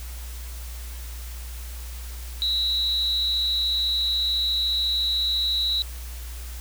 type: tone with amplitude modulation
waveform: sine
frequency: 3912 Hz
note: B7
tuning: 17 cents flat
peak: -18 dBFS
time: 2.42-5.82 s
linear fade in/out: 0 ms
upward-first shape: sine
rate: 234 Hz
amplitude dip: 65%
effects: added 60 Hz sine -33 dBFS peak until 6.6 s + white hiss -43 dBFS RMS until 6.6 s